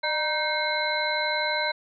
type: tone cluster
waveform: sine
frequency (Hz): 605 / 944 / 1547 / 2152 / 4024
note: D#5 / A#5 / G6 / C7 / B7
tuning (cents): -49 / +22 / -23 / +48 / +32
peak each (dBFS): -30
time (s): 0.03-1.72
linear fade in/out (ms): 10
effects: none